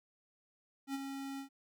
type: tone with ADSR envelope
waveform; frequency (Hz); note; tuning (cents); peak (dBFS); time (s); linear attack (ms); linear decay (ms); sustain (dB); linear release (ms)
square; 273.3; C#4; -24; -35; 0.87-1.49; 73; 28; -6; 100
effects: none